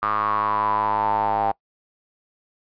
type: tone with band-pass filter sweep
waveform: square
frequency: 52.6 Hz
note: G#1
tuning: 23 cents sharp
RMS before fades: -22 dBFS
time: 0.02-1.52 s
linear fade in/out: 10 ms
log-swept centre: 1200 to 800 Hz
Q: 9.1
effects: noise-tail reverb RT60 0.1 s tail -23 dB re dry + resampled to 11025 Hz

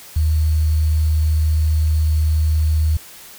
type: tone with sample-and-hold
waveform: sine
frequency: 77.78 Hz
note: D#2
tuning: in tune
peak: -13 dBFS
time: 0.16-2.97 s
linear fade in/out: 5 ms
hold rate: 4410 Hz
effects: white hiss -40 dBFS RMS until 3.38 s

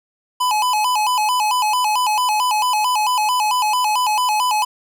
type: tone with vibrato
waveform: square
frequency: 922 Hz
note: A#5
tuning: 19 cents flat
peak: -16 dBFS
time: 0.4-4.65 s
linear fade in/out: 10 ms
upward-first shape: square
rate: 4.5 Hz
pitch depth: 140 cents each way
effects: 8-bit

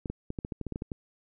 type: clicks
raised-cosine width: 3 ms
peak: -21 dBFS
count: 12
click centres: 0.058 / 0.1 / 0.304 / 0.388 / 0.449 / 0.522 / 0.613 / 0.667 / 0.723 / 0.759 / 0.821 / 0.918 s
effects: none

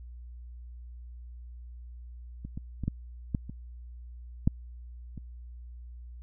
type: clicks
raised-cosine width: 5 ms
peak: -26 / -24 / -21 / -15 / -15 / -26 / -10 / -27 dBFS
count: 8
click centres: 2.45 / 2.575 / 2.837 / 2.88 / 3.348 / 3.496 / 4.475 / 5.177 s
effects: added 60 Hz sine -42 dBFS peak until 6.22 s

